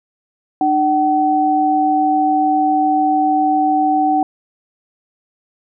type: tone pair together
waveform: sine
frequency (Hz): 301.2 / 759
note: D4 / F#5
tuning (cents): +44 / +44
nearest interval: octave + major third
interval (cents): 1600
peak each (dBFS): -17 / -13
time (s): 0.61-4.23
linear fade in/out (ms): 2
effects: none